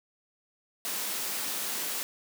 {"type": "high-pass noise", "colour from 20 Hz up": "white", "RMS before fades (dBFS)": -33, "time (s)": [0.85, 2.03], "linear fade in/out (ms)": 0, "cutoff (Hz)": 170, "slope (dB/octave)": 48, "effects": []}